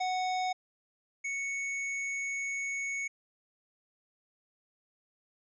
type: tone pair in turn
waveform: square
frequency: 740 / 2217 Hz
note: F#5 / C#7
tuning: 0 / 0 cents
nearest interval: octave + perfect fifth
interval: 1900 cents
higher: second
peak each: -30 / -33 dBFS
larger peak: first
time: 0-0.53 / 1.24-3.08 s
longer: second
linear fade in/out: 10 ms
effects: resampled to 16000 Hz